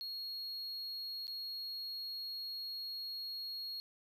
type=tone with dropouts; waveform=triangle; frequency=4300 Hz; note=C8; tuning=47 cents sharp; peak=-39 dBFS; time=0.01-3.8 s; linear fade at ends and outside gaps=0 ms; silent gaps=1.269-1.279 s; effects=none